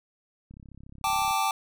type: click train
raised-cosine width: 5 ms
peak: -35 dBFS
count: 28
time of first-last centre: 0.51-1.309 s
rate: 33.8 Hz
type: chord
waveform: square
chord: G suspended second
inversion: none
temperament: equal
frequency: 784 / 880 / 1174.7 Hz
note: G5 / A5 / D6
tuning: 0 / 0 / 0 cents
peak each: -29 dBFS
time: 1.04-1.51 s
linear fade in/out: 2 ms
effects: none